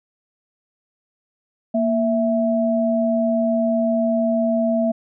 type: tone pair together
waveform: sine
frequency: 233.2 / 659 Hz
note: A#3 / E5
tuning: +1 / -1 cents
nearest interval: octave + tritone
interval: 1798 cents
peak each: -19 dBFS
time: 1.74-4.92 s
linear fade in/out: 10 ms
effects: none